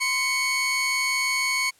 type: tone pair together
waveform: sawtooth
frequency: 1035.5 / 2217 Hz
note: C6 / C#7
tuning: -18 / 0 cents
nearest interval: octave + minor second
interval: 1318 cents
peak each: -26 / -19 dBFS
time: 0-1.71 s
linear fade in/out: 20 ms
effects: white hiss -59 dBFS RMS until 1.79 s + low-pass 11000 Hz 12 dB/octave